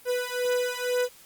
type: beating tone pair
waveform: 45% pulse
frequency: 493.9 / 496 Hz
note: B4 / B4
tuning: 0 / +7 cents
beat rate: 2.1 Hz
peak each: -28 dBFS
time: 0.05-1.09 s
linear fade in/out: 50 ms
effects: white hiss -52 dBFS RMS until 1.25 s + Opus 32 kbps